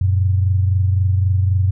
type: tone pair together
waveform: sine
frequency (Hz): 92.8 / 116.62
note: F#2 / A#2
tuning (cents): +6 / +1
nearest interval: major third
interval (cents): 395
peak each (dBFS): -13 / -22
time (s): 0.01-1.71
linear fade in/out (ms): 5
effects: none